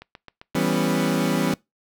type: click train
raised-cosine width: 0.3 ms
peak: -24 dBFS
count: 5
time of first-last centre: 0.02-0.546 s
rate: 7.6 Hz
type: chord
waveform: 30% pulse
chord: C# half-diminished seventh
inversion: first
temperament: equal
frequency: 164.81 / 196 / 246.9 / 277.2 Hz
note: E3 / G3 / B3 / C#4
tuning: 0 / 0 / 0 / 0 cents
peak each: -23 dBFS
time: 0.55-1.54 s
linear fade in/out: 2 ms
effects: noise-tail reverb RT60 0.2 s tail -23 dB re dry